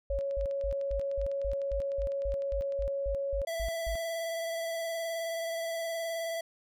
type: tone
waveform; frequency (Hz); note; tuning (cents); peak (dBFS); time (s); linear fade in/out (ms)
sine; 554.4; C#5; 0; -30; 0.1-3.45; 5
type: tone bursts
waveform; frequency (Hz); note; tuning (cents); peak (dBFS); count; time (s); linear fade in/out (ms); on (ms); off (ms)
sine; 51.91; G#1; 0; -32; 15; 0.1-3.955; 0; 89; 180
type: click train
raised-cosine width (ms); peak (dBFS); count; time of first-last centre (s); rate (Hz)
0.2; -36; 27; 0.21-2.823; 9.95
type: tone with vibrato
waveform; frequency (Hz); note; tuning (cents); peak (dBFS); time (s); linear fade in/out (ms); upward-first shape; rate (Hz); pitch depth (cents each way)
square; 663; E5; +10; -33; 3.47-6.41; 5; triangle; 19; 24
effects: none